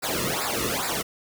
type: noise with flanger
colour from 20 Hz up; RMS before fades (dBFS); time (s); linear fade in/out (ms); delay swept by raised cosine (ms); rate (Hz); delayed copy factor
pink; -27; 0.02-1.03; 20; 0.32 to 1.32; 2.4; -1
effects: none